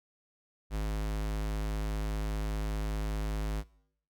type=tone; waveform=square; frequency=52.5 Hz; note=G#1; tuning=19 cents sharp; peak=-31 dBFS; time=0.7-3.64 s; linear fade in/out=50 ms; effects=noise-tail reverb RT60 0.7 s tail -22 dB re dry